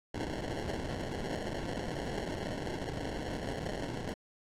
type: noise with sample-and-hold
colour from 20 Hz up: blue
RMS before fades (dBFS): -37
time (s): 0.14-4.14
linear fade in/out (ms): 5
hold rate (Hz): 1225
effects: low-pass 7000 Hz 12 dB/octave + AAC 64 kbps